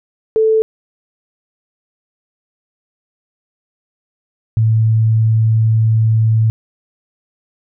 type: tone pair in turn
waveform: sine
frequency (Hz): 440 / 111.21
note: A4 / A2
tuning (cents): 0 / +19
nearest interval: 2 octaves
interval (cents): 2381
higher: first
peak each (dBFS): -9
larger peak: neither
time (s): 0.36-0.62 / 4.57-6.5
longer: second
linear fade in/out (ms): 0
effects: none